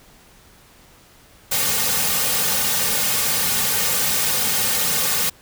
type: noise with comb filter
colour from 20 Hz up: white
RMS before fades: -20 dBFS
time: 1.51-5.3 s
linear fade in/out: 10 ms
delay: 3 ms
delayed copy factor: -0.95
effects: pink hiss -50 dBFS RMS until 5.41 s